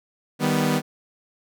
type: chord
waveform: sawtooth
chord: Eb augmented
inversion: none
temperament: equal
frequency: 155.56 / 196 / 246.9 Hz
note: Eb3 / G3 / B3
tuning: 0 / 0 / 0 cents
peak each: -20 / -21 / -19 dBFS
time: 0.39-0.82 s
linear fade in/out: 50 ms
effects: none